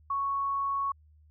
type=tone; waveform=sine; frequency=1108.7 Hz; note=C#6; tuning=in tune; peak=-27 dBFS; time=0.1-0.92 s; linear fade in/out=5 ms; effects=added 76 Hz sine -56 dBFS peak until 1.3 s